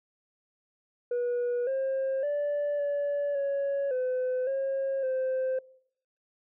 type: tone with pitch steps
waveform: sine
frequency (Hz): 485.3 / 534 / 582 / 574 / 558 / 508 / 541 / 520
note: B4 / C5 / D5 / D5 / C#5 / B4 / C#5 / C5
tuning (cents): -30 / +35 / -16 / -40 / +11 / +49 / -42 / -11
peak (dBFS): -24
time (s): 1.11-5.59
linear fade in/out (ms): 5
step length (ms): 560
effects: noise-tail reverb RT60 0.7 s tail -24 dB re dry + tanh soft clip ceiling -25 dBFS